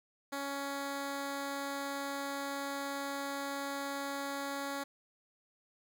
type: tone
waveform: 10% pulse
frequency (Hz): 279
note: C#4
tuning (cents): +11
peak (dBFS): -28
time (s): 0.32-4.84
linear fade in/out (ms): 10
effects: none